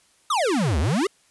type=exponential two-way sweep; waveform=square; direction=down then up; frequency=1309 to 66.4 to 435.7 Hz; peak=-20 dBFS; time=0.3-1.07 s; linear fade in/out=5 ms; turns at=0.79 s; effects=white hiss -60 dBFS RMS until 1.3 s + resampled to 24000 Hz